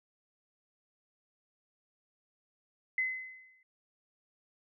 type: tone with exponential decay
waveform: sine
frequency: 2040 Hz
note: C7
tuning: 44 cents flat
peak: -26 dBFS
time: 2.98-3.63 s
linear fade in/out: 2 ms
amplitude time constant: 140 ms
effects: none